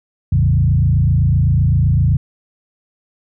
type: tone with frequency modulation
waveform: sine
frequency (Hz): 110.1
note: A2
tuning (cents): +2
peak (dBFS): -10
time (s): 0.32-2.17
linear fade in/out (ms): 5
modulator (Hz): 27.8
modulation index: 1.6
effects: none